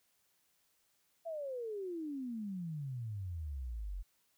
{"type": "exponential sweep", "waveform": "sine", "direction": "down", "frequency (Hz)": [681, 43.1], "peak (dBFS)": -38, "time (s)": [1.25, 4.03], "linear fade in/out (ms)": 20, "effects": ["white hiss -75 dBFS RMS until 4.37 s"]}